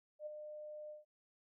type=tone with ADSR envelope; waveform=sine; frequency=604 Hz; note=D5; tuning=48 cents sharp; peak=-40 dBFS; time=0.19-1.05 s; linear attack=74 ms; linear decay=14 ms; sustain=-6 dB; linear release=150 ms; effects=none